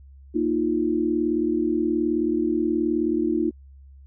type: chord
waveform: sine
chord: Bb suspended fourth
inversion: none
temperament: just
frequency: 233.1 / 310.8 / 349.6 Hz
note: Bb3 / Eb4 / F4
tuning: 0 / -2 / +2 cents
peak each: -27 / -23 / -24 dBFS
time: 0.34-3.51 s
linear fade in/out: 20 ms
effects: added 68 Hz sine -44 dBFS peak until 4.06 s